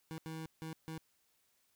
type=tone bursts at uneven times; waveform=25% pulse; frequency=160 Hz; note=D#3; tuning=49 cents sharp; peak=-38 dBFS; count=4; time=0.11-0.18 / 0.26-0.46 / 0.62-0.73 / 0.88-0.98 s; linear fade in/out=0 ms; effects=white hiss -75 dBFS RMS until 1.75 s